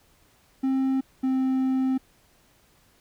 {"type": "tone pair in turn", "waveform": "triangle", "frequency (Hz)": [265.4, 261.9], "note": ["C4", "C4"], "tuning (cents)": [25, 2], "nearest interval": "unison", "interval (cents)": 23, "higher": "first", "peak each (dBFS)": -19, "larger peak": "neither", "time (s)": [[0.63, 1.01], [1.23, 1.98]], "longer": "second", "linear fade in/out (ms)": 10, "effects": ["pink hiss -61 dBFS RMS until 3 s"]}